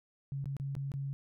sine tone with dropouts, 138.2 Hz, C#3, 5 cents flat, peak -34 dBFS, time 0.32-1.13 s, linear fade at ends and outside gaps 0 ms, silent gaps 0.443-0.457 / 0.567-0.599 / 0.752-0.765 / 0.918-0.939 s, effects none

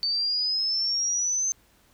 sine exponential sweep, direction up, 4545 to 6272 Hz, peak -23 dBFS, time 0.03-1.52 s, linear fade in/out 0 ms, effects pink hiss -61 dBFS RMS until 1.93 s

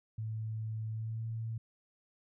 sine tone with pitch glide, 110 to 112.9 Hz, A2 to A2, 0 to +45 cents, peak -35 dBFS, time 0.18-1.58 s, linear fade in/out 5 ms, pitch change +45 cents, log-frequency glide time 0.91-1.24 s, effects none

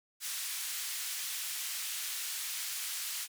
white band-pass noise, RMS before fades -38 dBFS, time 0.2-3.28 s, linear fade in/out 50 ms, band 1800 to 13000 Hz, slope 12 dB/octave, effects none

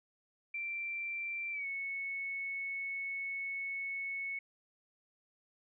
sine tone with pitch glide, 2352 to 2207 Hz, D7 to C#7, +2 to -8 cents, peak -36 dBFS, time 0.54-4.39 s, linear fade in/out 5 ms, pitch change -110 cents, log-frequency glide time 1.52-1.66 s, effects none

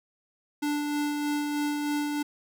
square tone with tremolo, 293.7 Hz, D4, in tune, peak -26 dBFS, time 0.62-2.23 s, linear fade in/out 10 ms, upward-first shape sine, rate 3.2 Hz, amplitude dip 30%, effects none

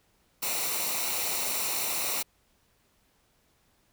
white noise with comb filter, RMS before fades -30 dBFS, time 0.42-2.23 s, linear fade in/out 10 ms, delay 0.61 ms, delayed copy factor -0.6, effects pink hiss -68 dBFS RMS until 3.92 s

